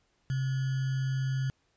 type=tone with sample-and-hold; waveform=sine; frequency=132.6 Hz; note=C3; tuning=23 cents sharp; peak=-27 dBFS; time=0.3-1.5 s; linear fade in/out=0 ms; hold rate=1575 Hz; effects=pink hiss -72 dBFS RMS until 1.76 s + resampled to 16000 Hz